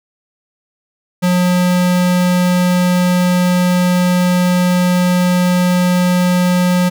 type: tone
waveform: square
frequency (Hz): 179.6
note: F3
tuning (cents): +49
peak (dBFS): -11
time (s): 1.22-6.9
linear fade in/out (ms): 20
effects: none